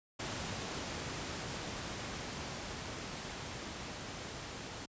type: noise with level ramp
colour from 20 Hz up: pink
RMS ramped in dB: -39 to -44 dBFS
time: 0.19-4.86 s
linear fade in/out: 10 ms
effects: high-pass 60 Hz 12 dB/octave + resampled to 16000 Hz